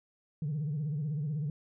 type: tone with vibrato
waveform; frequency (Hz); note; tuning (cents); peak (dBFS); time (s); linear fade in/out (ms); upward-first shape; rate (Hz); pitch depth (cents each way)
sine; 149.3; D3; +29; -29; 0.42-1.5; 2; sine; 16; 130
effects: tanh soft clip ceiling -28 dBFS